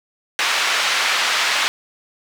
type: band-pass noise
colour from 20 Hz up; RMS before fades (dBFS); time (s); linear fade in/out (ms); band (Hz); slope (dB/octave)
pink; -19; 0.39-1.68; 0; 1300 to 4500; 12
effects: none